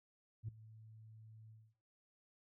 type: tone with ADSR envelope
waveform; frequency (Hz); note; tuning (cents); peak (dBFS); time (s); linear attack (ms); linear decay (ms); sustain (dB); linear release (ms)
sine; 110; A2; 0; -37; 0.43-1.75; 54; 5; -18; 250
effects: noise-tail reverb RT60 0.4 s tail -18 dB re dry + tanh soft clip ceiling -36 dBFS